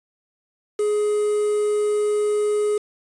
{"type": "tone with quantisation", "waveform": "triangle", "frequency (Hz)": 418.7, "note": "G#4", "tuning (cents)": 14, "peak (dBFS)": -16, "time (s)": [0.79, 2.78], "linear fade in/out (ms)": 5, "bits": 6, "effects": ["resampled to 22050 Hz"]}